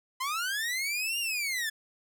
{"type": "linear two-way sweep", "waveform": "sawtooth", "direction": "up then down", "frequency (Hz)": [1008, 2848, 1704], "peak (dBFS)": -26, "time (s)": [0.2, 1.7], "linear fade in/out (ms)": 10, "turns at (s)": 1.19, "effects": []}